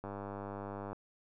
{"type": "click train", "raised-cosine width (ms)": 1, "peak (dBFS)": -28, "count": 90, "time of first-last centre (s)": [0.04, 0.93], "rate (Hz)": 100, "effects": []}